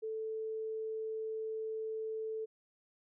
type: tone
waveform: sine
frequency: 440 Hz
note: A4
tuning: in tune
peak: -36 dBFS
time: 0.02-2.46 s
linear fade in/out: 20 ms
effects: none